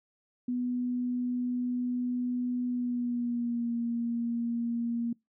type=tone with pitch glide; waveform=sine; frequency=246.9 to 234.7 Hz; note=B3 to A#3; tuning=0 to +12 cents; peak=-28 dBFS; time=0.48-5.13 s; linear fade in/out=5 ms; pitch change=-88 cents; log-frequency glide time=2.67-3.73 s; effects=noise-tail reverb RT60 0.2 s tail -25 dB re dry

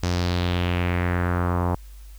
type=tone with low-pass filter sweep; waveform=sawtooth; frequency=88.4 Hz; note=F2; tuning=22 cents sharp; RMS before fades=-23 dBFS; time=0.03-1.75 s; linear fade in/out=0 ms; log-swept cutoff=5900 to 930 Hz; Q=2.6; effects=added 50 Hz sine -39 dBFS peak until 2.18 s + white hiss -55 dBFS RMS until 2.18 s

